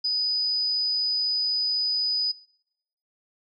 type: tone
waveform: sine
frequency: 4978 Hz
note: D#8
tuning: in tune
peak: -22 dBFS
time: 0.04-2.32 s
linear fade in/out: 10 ms
effects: noise-tail reverb RT60 0.8 s tail -23 dB re dry